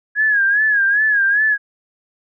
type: tone with vibrato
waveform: sine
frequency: 1661.2 Hz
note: G#6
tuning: in tune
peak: -12 dBFS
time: 0.15-1.58 s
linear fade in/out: 50 ms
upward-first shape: sine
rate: 2.5 Hz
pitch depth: 89 cents each way
effects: none